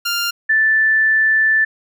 15% pulse / sine tone pair in turn, 1396.9 / 1760 Hz, F6 / A6, 0 / 0 cents, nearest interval major third, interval 400 cents, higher second, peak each -11 dBFS, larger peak neither, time 0.05-0.31 / 0.49-1.65 s, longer second, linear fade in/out 10 ms, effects none

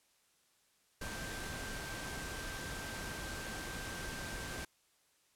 sine tone in noise, 1568 Hz, G6, in tune, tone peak -47 dBFS, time 1.01-4.65 s, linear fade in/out 5 ms, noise pink, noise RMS -43 dBFS, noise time 1.01-4.65 s, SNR -7 dB, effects white hiss -72 dBFS RMS until 5.35 s + low-pass 11000 Hz 12 dB/octave

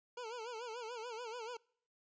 25% pulse tone with vibrato, 466.2 Hz, A#4, in tune, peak -39 dBFS, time 0.17-1.57 s, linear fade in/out 5 ms, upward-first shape sine, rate 6.9 Hz, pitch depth 120 cents each way, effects noise-tail reverb RT60 0.6 s tail -26 dB re dry + resampled to 16000 Hz

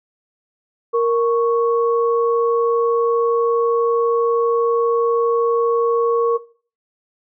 sine tone pair together, 466.2 / 1108.7 Hz, A#4 / C#6, 0 / 0 cents, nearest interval octave + minor third, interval 1500 cents, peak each -14 / -21 dBFS, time 0.93-6.38 s, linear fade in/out 20 ms, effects noise-tail reverb RT60 0.4 s tail -17 dB re dry

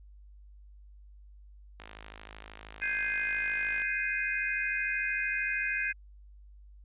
click train, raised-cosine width 0.3 ms, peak -29 dBFS, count 108, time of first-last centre 1.8-3.819 s, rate 53 Hz
sine chord, Ab major seventh, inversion third, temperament equal, 1568 / 1661.2 / 2093 / 2489 Hz, G6 / Ab6 / C7 / Eb7, 0 / 0 / 0 / 0 cents, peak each -35 / -35 / -35 / -33 dBFS, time 2.81-5.93 s, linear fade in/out 20 ms
effects added 50 Hz sine -50 dBFS peak until 6.84 s + resampled to 8000 Hz

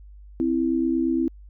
sine tone pair together, 260.9 / 329.6 Hz, C4 / E4, -5 / 0 cents, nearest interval major third, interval 405 cents, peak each -23 / -22 dBFS, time 0.4-1.28 s, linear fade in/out 0 ms, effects added 50 Hz sine -42 dBFS peak until 1.49 s

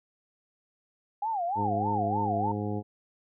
sine tone with vibrato, 788 Hz, G5, 9 cents sharp, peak -27 dBFS, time 1.22-2.52 s, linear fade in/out 5 ms, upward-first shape sine, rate 3.3 Hz, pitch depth 250 cents each way
harmonic tone, 103.83 Hz, G#2, in tune, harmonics 1 / 2 / 3 / 4 / 5 / 7 / 8, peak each -33 / -34 / -36 / -37 / -41 / -41 / -43 dBFS, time 1.55-2.83 s, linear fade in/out 50 ms
effects none

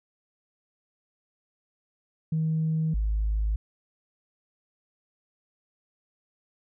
sine tone pair in turn, 158.8 / 52.99 Hz, D#3 / G#1, +36 / +36 cents, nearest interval octave + perfect fifth, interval 1900 cents, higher first, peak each -22 dBFS, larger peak neither, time 2.32-2.94 / 2.94-3.56 s, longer neither, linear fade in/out 5 ms, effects tanh soft clip ceiling -19 dBFS

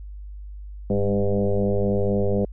sine tone with frequency modulation, 200 Hz, G3, 35 cents sharp, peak -18 dBFS, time 0.9-2.45 s, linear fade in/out 2 ms, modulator 101 Hz, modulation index 3.7, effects added 50 Hz sine -34 dBFS peak until 2.52 s

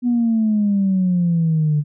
sine exponential sweep, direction down, 246.9 to 146 Hz, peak -13 dBFS, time 0.02-1.84 s, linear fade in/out 50 ms, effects tanh soft clip ceiling -10 dBFS

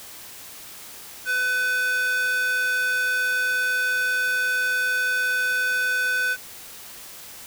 square tone with high-pass filter, 502 Hz, B4, 28 cents sharp, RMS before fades -23 dBFS, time 1.25-6.37 s, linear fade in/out 50 ms, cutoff 1500 Hz, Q 3.7, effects white hiss -41 dBFS RMS until 7.46 s

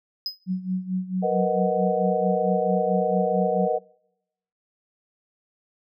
triangle tone with exponential decay, 5040 Hz, D#8, 21 cents sharp, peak -21 dBFS, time 0.26-0.4 s, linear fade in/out 1 ms, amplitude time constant 30 ms
sine tone with tremolo, 185.2 Hz, F#3, 2 cents sharp, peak -21 dBFS, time 0.46-3.69 s, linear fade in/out 50 ms, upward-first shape sine, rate 4.5 Hz, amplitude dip 80%
sine chord, B major seventh, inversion third, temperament equal, 466.2 / 493.9 / 622.3 / 740 Hz, A#4 / B4 / D#5 / F#5, 0 / 0 / 0 / 0 cents, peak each -26 dBFS, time 1.22-3.79 s, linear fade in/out 20 ms
effects noise-tail reverb RT60 0.9 s tail -26 dB re dry

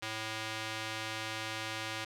square tone with band-pass filter, 110 Hz, A2, in tune, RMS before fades -39 dBFS, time 0.02-2.05 s, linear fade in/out 10 ms, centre 3000 Hz, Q 0.75, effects none

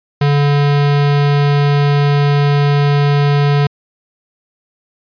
square tone, 143.8 Hz, D3, 36 cents flat, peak -10 dBFS, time 0.21-3.67 s, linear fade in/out 5 ms, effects resampled to 11025 Hz

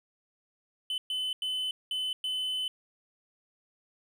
triangle tone bursts at uneven times, 3028 Hz, F#7, 39 cents sharp, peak -28 dBFS, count 5, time 0.9-0.98 / 1.1-1.33 / 1.42-1.71 / 1.91-2.13 / 2.24-2.68 s, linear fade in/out 2 ms, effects none

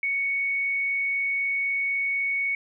sine tone with frequency modulation, 2224 Hz, C#7, 5 cents sharp, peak -23 dBFS, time 0.03-2.55 s, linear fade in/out 2 ms, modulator 39.9 Hz, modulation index 0.37, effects none

